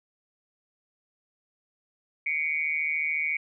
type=tone with amplitude modulation; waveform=sine; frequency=2240 Hz; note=C#7; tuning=18 cents sharp; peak=-21 dBFS; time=2.26-3.37 s; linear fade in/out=5 ms; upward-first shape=sine; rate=154 Hz; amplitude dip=90%; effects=none